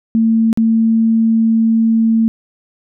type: tone with dropouts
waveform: sine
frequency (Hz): 225.1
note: A3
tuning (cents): +40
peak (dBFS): -9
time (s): 0.15-2.28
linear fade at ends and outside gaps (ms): 0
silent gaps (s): 0.529-0.574
effects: none